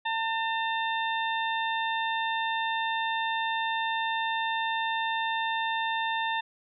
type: harmonic tone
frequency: 900 Hz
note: A5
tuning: 39 cents sharp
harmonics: 1 / 2 / 3 / 4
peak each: -29 / -32 / -37 / -35 dBFS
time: 0.05-6.41 s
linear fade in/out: 10 ms
effects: none